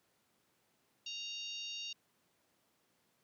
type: harmonic tone with a mistuned harmonic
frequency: 932.3 Hz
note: A#5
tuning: in tune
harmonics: 3 / 4 / 5 / 6 / 7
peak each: -44 / -46 / -49 / -50 / -56 dBFS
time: 1.06-1.93 s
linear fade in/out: 5 ms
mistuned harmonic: 5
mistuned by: -37 cents
effects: pink hiss -75 dBFS RMS until 3.23 s + high-pass 150 Hz 12 dB/octave